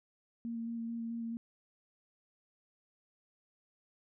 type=tone with vibrato; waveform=sine; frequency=230.9 Hz; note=A#3; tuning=16 cents flat; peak=-36 dBFS; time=0.45-1.37 s; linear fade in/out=0 ms; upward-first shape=square; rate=4.6 Hz; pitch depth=11 cents each way; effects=none